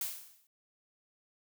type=noise with exponential decay; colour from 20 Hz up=blue; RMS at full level=-33 dBFS; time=0.01-0.47 s; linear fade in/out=2 ms; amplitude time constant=100 ms; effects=none